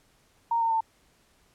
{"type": "tone with pitch steps", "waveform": "sine", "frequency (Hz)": [928, 912.1, 896.4], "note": ["A#5", "A#5", "A5"], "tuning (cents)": [-8, -38, 32], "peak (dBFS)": -22, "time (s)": [0.51, 0.807], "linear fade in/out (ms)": 5, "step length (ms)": 99, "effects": ["pink hiss -64 dBFS RMS until 1.54 s", "low-pass 12000 Hz 12 dB/octave"]}